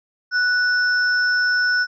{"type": "tone pair together", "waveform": "sine", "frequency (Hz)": [1480, 5318], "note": ["F#6", "E8"], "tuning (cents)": [0, 14], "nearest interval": "octave + minor seventh", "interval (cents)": 2214, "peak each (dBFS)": [-16, -26], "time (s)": [0.31, 1.87], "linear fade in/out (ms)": 50, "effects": []}